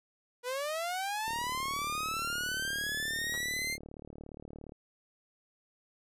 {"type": "linear sweep", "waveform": "sawtooth", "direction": "up", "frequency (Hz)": [480, 2121], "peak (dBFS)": -29, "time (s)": [0.43, 3.78], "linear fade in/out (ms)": 50}
{"type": "click train", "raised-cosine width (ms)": 2, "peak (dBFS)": -33, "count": 129, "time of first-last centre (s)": [1.28, 4.721], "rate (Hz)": 37.2}
{"type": "tone with exponential decay", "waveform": "5% pulse", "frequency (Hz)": 128.4, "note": "C3", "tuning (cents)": -32, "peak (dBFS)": -31, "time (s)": [3.34, 3.46], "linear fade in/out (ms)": 0, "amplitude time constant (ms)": 25}
{"effects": ["resampled to 32000 Hz"]}